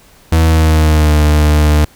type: tone with pitch glide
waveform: 40% pulse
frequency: 80.8 to 75.39 Hz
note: E2 to D2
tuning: -34 to +46 cents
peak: -6 dBFS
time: 0.32-1.85 s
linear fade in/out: 5 ms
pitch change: -120 cents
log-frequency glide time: 0.45-1.16 s
effects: pink hiss -45 dBFS RMS until 1.95 s